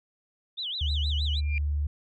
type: tone with vibrato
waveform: sine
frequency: 3419 Hz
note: G#7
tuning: 50 cents sharp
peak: -30 dBFS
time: 0.57-1.41 s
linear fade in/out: 20 ms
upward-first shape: sine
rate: 6.4 Hz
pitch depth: 280 cents each way
type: tone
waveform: sine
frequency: 73.42 Hz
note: D2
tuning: in tune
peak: -24 dBFS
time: 0.81-1.87 s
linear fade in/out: 5 ms
type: tone with exponential growth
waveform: sine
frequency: 2390 Hz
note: D7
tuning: 30 cents sharp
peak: -27 dBFS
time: 1.29-1.58 s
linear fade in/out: 1 ms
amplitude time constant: 61 ms
effects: tanh soft clip ceiling -17 dBFS